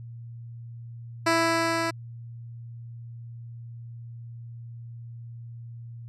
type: tone with level ramp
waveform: 10% pulse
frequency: 330.7 Hz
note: E4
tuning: 6 cents sharp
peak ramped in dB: -11 to -17 dBFS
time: 1.26-1.91 s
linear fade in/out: 10 ms
effects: added 117 Hz sine -38 dBFS peak until 6.08 s + low-pass 8000 Hz 12 dB/octave